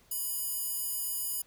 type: tone with high-pass filter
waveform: square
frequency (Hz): 987.8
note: B5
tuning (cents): 0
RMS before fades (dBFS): -34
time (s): 0.11-1.42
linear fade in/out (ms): 5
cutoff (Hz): 11000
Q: 1
effects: pink hiss -63 dBFS RMS until 1.46 s